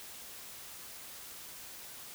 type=silence; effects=white hiss -48 dBFS RMS until 2.14 s